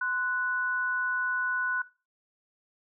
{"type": "tone pair together", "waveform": "sine", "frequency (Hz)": [1036.2, 1480], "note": ["C6", "F#6"], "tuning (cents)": [-17, 0], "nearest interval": "tritone", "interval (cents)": 617, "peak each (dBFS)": [-35, -27], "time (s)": [0.01, 1.82], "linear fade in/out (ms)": 5, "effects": ["noise-tail reverb RT60 0.3 s tail -18 dB re dry"]}